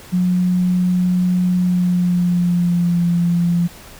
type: tone with pitch glide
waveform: sine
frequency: 180.6 to 172.44 Hz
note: F#3 to F3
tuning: -42 to -22 cents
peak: -13 dBFS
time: 0.12-3.68 s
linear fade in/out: 20 ms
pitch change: -80 cents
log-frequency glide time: 1.54-3.06 s
effects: pink hiss -40 dBFS RMS until 3.99 s